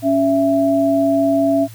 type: tone pair together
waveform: sine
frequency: 278.9 / 664.3 Hz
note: C#4 / E5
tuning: +11 / +13 cents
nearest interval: octave + minor third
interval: 1502 cents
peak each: -15 dBFS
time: 0.02-1.68 s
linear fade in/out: 50 ms
effects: added 111 Hz sine -35 dBFS peak until 1.74 s + white hiss -44 dBFS RMS until 1.74 s